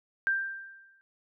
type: tone with exponential decay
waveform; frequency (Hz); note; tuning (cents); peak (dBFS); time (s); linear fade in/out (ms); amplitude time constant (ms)
sine; 1579; G6; +12; -22; 0.27-1.01; 0; 160
effects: none